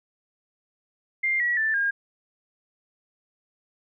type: tone with pitch steps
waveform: sine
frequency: 2100 / 1925.7 / 1765.9 / 1619.3 Hz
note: C7 / B6 / A6 / G#6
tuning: +6 / -44 / +6 / -44 cents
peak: -21 dBFS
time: 1.23-1.91 s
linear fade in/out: 10 ms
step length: 170 ms
effects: none